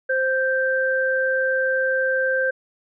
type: tone pair together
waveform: sine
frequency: 523.3 / 1568 Hz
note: C5 / G6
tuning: 0 / 0 cents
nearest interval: octave + perfect fifth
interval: 1900 cents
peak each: -21 dBFS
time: 0.09-2.51 s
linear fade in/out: 10 ms
effects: none